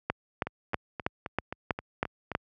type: two click trains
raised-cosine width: 0.5 ms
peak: -11 / -19 dBFS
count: 8 / 8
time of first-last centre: 0.1-2.351 / 0.47-2.317 s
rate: 3.11 / 3.79 Hz
effects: high-pass 60 Hz 12 dB/octave